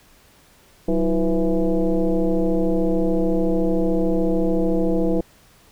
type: tone with frequency modulation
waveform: sine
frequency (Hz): 153.2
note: D#3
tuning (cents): -27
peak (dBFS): -16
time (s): 0.88-5.21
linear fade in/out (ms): 5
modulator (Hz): 170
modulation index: 2.4
effects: pink hiss -53 dBFS RMS until 5.71 s